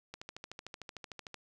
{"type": "click train", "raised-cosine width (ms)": 0.2, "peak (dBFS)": -26, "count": 17, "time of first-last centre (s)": [0.14, 1.343], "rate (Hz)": 13.3, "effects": []}